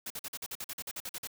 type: noise bursts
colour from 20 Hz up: white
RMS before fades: -39 dBFS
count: 14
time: 0.06-1.273 s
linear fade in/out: 5 ms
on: 43 ms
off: 47 ms
effects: none